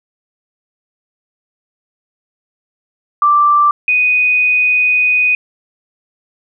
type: tone pair in turn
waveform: sine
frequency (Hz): 1174.7 / 2489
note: D6 / D#7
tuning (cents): 0 / 0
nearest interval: octave + minor second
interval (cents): 1300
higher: second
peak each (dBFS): -7 / -9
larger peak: first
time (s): 3.22-3.71 / 3.88-5.35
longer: second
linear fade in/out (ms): 2
effects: none